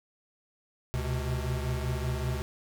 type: tone cluster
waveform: square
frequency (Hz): 71 / 124.2 / 129.4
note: C#2 / B2 / C3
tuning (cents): +42 / +10 / -19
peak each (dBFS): -33 / -34 / -36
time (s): 0.94-2.42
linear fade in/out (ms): 0
effects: 11-bit